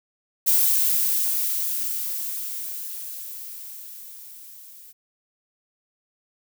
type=noise with level ramp; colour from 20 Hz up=violet; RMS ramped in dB=-18 to -46 dBFS; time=0.46-4.93 s; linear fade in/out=20 ms; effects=none